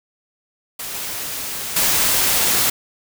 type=noise with level steps; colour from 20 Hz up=white; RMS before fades=-29 / -27 / -17 dBFS; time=0.79-2.7 s; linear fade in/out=5 ms; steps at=0.94 / 1.76 s; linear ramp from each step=5 ms; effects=none